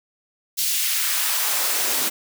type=noise with high-pass filter sweep; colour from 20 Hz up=white; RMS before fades=-22 dBFS; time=0.57-2.1 s; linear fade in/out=20 ms; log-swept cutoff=3900 to 220 Hz; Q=1; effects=none